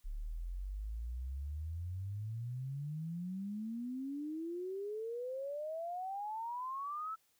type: exponential sweep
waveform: sine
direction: up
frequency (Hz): 34.65 to 1328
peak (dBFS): -38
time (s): 0.04-7.16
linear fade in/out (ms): 20
effects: white hiss -74 dBFS RMS until 7.39 s